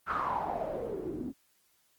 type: noise with low-pass filter sweep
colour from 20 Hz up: white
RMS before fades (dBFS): -34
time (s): 0.06-1.33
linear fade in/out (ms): 50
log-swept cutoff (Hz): 1400 to 250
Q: 6.7
effects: white hiss -70 dBFS RMS until 1.98 s + Opus 24 kbps